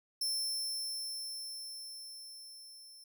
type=tone with level ramp; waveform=sawtooth; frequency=5340 Hz; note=E8; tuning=22 cents sharp; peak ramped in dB=-29 to -50 dBFS; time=0.21-3.04 s; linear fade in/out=5 ms; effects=none